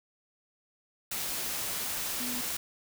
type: tone in noise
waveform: sine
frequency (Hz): 246.9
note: B3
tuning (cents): 0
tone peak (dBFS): -37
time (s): 2.2-2.41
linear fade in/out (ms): 5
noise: white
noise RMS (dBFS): -34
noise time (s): 1.11-2.57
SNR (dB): -6
effects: none